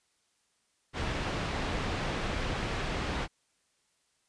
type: low-pass noise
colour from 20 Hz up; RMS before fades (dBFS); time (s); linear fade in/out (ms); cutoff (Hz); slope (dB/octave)
pink; -33; 0.93-3.28; 50; 3400; 12
effects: white hiss -73 dBFS RMS until 4.28 s + resampled to 22050 Hz